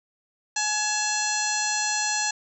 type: harmonic tone with a mistuned harmonic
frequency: 845 Hz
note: G#5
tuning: 30 cents sharp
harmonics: 1 / 2 / 3 / 4 / 5 / 6 / 7 / 8 / 9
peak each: -30 / -30 / -33 / -40 / -31 / -39 / -29 / -34 / -33 dBFS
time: 0.56-2.31 s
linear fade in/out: 5 ms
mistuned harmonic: 3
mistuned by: +84 cents
effects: none